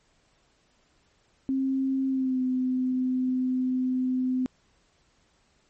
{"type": "tone with pitch glide", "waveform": "sine", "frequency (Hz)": [266.6, 255.7], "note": ["C4", "C4"], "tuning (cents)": [33, -40], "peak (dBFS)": -23, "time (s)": [1.49, 4.46], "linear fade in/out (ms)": 0, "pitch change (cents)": -73, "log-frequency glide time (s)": [2.08, 2.41], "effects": ["pink hiss -66 dBFS RMS until 5.69 s", "MP3 32 kbps"]}